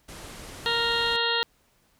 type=low-pass noise; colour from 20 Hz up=pink; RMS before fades=-42 dBFS; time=0.08-1.17 s; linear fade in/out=10 ms; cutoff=12000 Hz; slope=48 dB/octave
type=harmonic tone; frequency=466.2 Hz; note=A#4; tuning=in tune; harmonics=1 / 2 / 3 / 4 / 6 / 7 / 8 / 9; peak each=-31 / -31 / -31 / -31 / -31 / -31 / -31 / -31 dBFS; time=0.66-1.43 s; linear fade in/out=0 ms
effects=pink hiss -65 dBFS RMS until 1.99 s